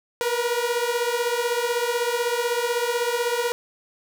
sawtooth beating tone pair, 471.1 / 487.1 Hz, A#4 / B4, +18 / -24 cents, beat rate 16 Hz, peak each -21 dBFS, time 0.21-3.52 s, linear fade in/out 0 ms, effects none

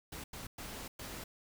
pink noise bursts at uneven times, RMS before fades -45 dBFS, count 4, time 0.12-0.24 / 0.33-0.47 / 0.58-0.88 / 0.99-1.24 s, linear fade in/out 5 ms, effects none

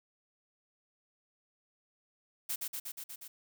blue noise with echo, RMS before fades -35 dBFS, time 2.49-2.56 s, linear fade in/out 10 ms, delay 120 ms, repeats 6, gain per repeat -2 dB, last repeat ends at 3.28 s, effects none

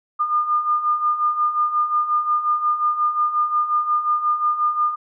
sine beating tone pair, 1208 / 1213.6 Hz, D6 / D#6, +48 / -44 cents, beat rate 5.6 Hz, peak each -24 / -18 dBFS, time 0.19-4.96 s, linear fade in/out 20 ms, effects none

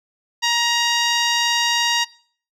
10% pulse tone with low-pass filter, 943 Hz, A#5, 20 cents sharp, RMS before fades -19 dBFS, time 0.42-2.05 s, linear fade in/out 20 ms, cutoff 7000 Hz, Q 1, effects noise-tail reverb RT60 0.5 s tail -22 dB re dry

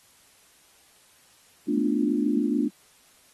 sine chord, B half-diminished seventh, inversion third, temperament equal, 220 / 246.9 / 293.7 / 349.2 Hz, A3 / B3 / D4 / F4, 0 / 0 / 0 / 0 cents, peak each -27 / -27 / -25 / -31 dBFS, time 1.67-2.69 s, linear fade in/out 20 ms, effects white hiss -58 dBFS RMS until 3.33 s + AAC 32 kbps

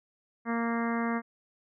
harmonic tone, 232.2 Hz, A#3, 7 cents flat, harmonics 1 / 2 / 3 / 4 / 5 / 6 / 7 / 8 / 9, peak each -29 / -37 / -38 / -39 / -37 / -42 / -41 / -42 / -43 dBFS, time 0.45-1.22 s, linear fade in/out 50 ms, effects none

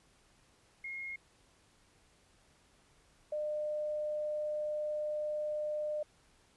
sine tone pair in turn, 2149 / 603 Hz, C7 / D5, +46 / +46 cents, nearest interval octave + minor seventh, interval 2200 cents, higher first, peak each -39 / -33 dBFS, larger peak second, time 0.84-1.16 / 3.32-6.03 s, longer second, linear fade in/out 5 ms, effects pink hiss -67 dBFS RMS until 6.56 s + resampled to 24000 Hz

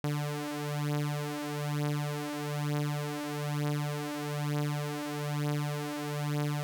sawtooth beating tone pair, 146.83 / 147.93 Hz, D3 / D3, 0 / +13 cents, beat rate 1.1 Hz, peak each -30 dBFS, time 0.04-6.63 s, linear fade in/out 0 ms, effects none

